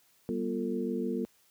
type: tone cluster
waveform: sine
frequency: 195.9 / 242.3 / 350.6 / 447.4 Hz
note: G3 / B3 / F4 / A4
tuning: -1 / -33 / +7 / +29 cents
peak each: -36 / -33 / -36 / -36 dBFS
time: 0.29-1.25 s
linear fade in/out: 0 ms
effects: white hiss -66 dBFS RMS until 1.5 s + high-pass 60 Hz 12 dB/octave